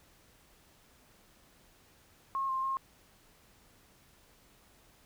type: tone with pitch steps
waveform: sine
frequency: 1080 / 1056 / 1071 Hz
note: C#6 / C6 / C6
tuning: -45 / +16 / +40 cents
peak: -30 dBFS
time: 2.35-2.77 s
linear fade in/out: 0 ms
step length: 140 ms
effects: pink hiss -63 dBFS RMS until 5.05 s